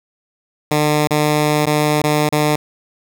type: tone with dropouts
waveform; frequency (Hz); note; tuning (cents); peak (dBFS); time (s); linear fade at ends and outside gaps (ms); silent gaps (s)
10% pulse; 150.3; D3; +40; -5; 0.71-2.56; 5; 1.074-1.107 / 1.657-1.667 / 2.02-2.038 / 2.291-2.324
effects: none